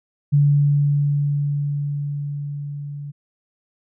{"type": "tone with level ramp", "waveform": "sine", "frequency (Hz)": 144.1, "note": "D3", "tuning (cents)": -33, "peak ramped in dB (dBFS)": [-11, -29], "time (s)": [0.32, 3.12], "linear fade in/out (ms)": 20, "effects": []}